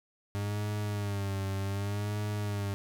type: tone with vibrato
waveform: 40% pulse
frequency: 101 Hz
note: G#2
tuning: 48 cents flat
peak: -30 dBFS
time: 0.35-2.74 s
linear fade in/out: 0 ms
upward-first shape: sine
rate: 0.66 Hz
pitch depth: 63 cents each way
effects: none